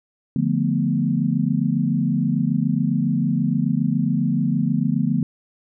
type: chord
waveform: sine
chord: B half-diminished seventh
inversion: first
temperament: equal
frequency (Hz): 146.83 / 174.61 / 220 / 246.9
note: D3 / F3 / A3 / B3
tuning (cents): 0 / 0 / 0 / 0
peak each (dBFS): -23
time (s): 0.36-5.23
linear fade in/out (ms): 2
effects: none